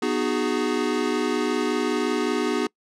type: chord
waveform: square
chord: G# minor seventh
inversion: first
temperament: equal with one note detuned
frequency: 246.9 / 306.5 / 370 / 415.3 Hz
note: B3 / D#4 / F#4 / G#4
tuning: 0 / -26 / 0 / 0 cents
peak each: -28 dBFS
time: 0.02-2.67 s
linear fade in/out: 5 ms
effects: noise-tail reverb RT60 0.1 s tail -25 dB re dry + low-pass 7000 Hz 12 dB/octave